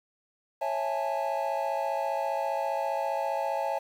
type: chord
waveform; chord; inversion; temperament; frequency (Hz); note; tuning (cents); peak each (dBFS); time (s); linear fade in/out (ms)
triangle; A major seventh; first; just; 550 / 660 / 825 / 880; C#5 / E5 / G#5 / A5; -14 / +2 / -12 / 0; -31; 0.61-3.79; 10
effects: 9-bit